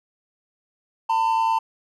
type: tone pair together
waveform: triangle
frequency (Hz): 898.9 / 1009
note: A5 / B5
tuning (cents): +37 / +37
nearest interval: major second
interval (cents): 200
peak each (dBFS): -17 / -23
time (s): 1.09-1.59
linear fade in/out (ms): 10
effects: none